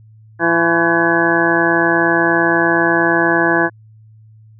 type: harmonic tone with a mistuned harmonic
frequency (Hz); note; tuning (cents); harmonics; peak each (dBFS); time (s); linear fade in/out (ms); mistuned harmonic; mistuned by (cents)
168.5; E3; +38; 1 / 2 / 3 / 4 / 5 / 6 / 7 / 9 / 10; -26 / -16 / -23 / -20 / -22 / -23 / -26 / -19 / -17; 0.39-3.7; 50; 7; -79
effects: added 109 Hz sine -41 dBFS peak until 4.59 s